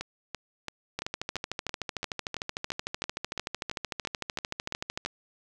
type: two click trains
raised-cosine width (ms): 0.2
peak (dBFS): -14 / -16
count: 55 / 16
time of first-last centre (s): 0.99-5.05 / 0.01-5.061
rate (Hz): 13.3 / 2.97
effects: none